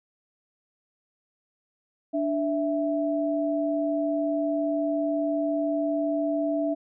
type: tone pair together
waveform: sine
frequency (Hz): 293.7 / 659.3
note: D4 / E5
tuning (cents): 0 / 0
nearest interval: octave + major second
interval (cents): 1400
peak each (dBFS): -26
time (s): 2.13-6.75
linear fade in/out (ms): 20
effects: none